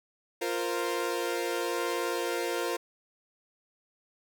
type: chord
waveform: sawtooth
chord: F suspended fourth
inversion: none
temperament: equal with one note detuned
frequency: 349.2 / 464.3 / 523.3 Hz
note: F4 / Bb4 / C5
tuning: 0 / -7 / 0 cents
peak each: -29 / -29 / -31 dBFS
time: 0.41-2.77 s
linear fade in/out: 10 ms
effects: none